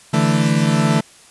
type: chord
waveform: 40% pulse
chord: D suspended second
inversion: none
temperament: equal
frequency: 146.83 / 164.81 / 220 Hz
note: D3 / E3 / A3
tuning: 0 / 0 / 0 cents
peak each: -17 dBFS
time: 0.13-1.01 s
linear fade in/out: 10 ms
effects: white hiss -46 dBFS RMS until 1.3 s + resampled to 24000 Hz